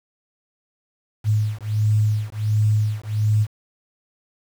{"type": "beating tone pair", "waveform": "sine", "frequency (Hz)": [106.1, 107.5], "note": ["G#2", "A2"], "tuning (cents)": [38, -40], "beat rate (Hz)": 1.4, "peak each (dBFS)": -20, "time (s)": [1.24, 3.47], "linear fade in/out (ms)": 50, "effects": ["7-bit"]}